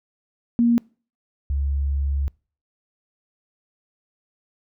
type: tone pair in turn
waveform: sine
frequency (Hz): 235.8 / 69.78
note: A#3 / C#2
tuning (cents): +20 / +12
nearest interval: octave + major sixth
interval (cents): 2108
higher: first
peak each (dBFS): -14 / -20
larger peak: first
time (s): 0.59-0.78 / 1.5-2.28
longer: second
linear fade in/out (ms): 0
effects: noise-tail reverb RT60 0.4 s tail -26 dB re dry